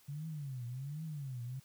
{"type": "tone with vibrato", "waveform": "sine", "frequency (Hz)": 138.59, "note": "C#3", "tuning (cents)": 0, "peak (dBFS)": -39, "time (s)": [0.08, 1.6], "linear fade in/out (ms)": 10, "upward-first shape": "triangle", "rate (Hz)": 1.3, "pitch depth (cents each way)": 280, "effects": ["white hiss -65 dBFS RMS until 1.64 s"]}